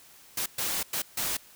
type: noise bursts at uneven times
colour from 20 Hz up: white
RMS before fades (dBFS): -30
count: 4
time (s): 0.37-0.46 / 0.58-0.83 / 0.93-1.02 / 1.17-1.37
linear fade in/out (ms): 5
effects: white hiss -54 dBFS RMS until 1.55 s